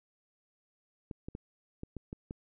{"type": "clicks", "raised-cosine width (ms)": 3, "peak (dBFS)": -27, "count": 7, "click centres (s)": [1.112, 1.285, 1.351, 1.834, 1.967, 2.129, 2.309], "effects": []}